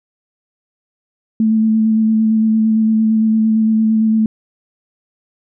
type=tone with vibrato; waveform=sine; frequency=220 Hz; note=A3; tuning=in tune; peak=-10 dBFS; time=1.4-4.26 s; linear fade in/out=2 ms; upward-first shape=square; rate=8.8 Hz; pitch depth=13 cents each way; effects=none